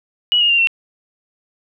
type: tone with pitch steps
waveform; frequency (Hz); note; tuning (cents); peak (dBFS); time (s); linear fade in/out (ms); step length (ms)
sine; 2923 / 2851 / 2781 / 2713; F#7 / F7 / F7 / E7; -22 / +35 / -8 / +49; -11; 0.32-0.672; 0; 88
effects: none